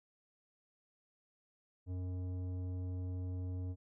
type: tone with tanh clipping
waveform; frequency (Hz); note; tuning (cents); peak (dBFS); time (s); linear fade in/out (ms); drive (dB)
sine; 91.2; F#2; -24; -39; 1.86-3.76; 50; 12
effects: none